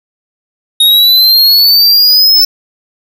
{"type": "exponential sweep", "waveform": "square", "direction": "up", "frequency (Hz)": [3729, 5300], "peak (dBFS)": -4, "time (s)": [0.8, 2.45], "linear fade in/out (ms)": 5, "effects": []}